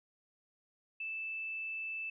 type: tone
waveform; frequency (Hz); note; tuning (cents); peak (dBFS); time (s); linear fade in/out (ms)
sine; 2637; E7; 0; -37; 1-2.1; 5
effects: none